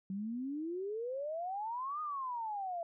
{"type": "exponential two-way sweep", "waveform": "sine", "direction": "up then down", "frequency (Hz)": [187.3, 1246, 665], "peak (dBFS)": -36, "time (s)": [0.1, 2.83], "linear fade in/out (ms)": 2, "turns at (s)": 2.01, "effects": []}